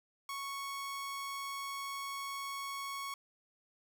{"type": "tone", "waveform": "sawtooth", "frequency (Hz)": 1107, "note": "C#6", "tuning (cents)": -3, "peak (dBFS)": -35, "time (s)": [0.29, 3.14], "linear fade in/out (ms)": 2, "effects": []}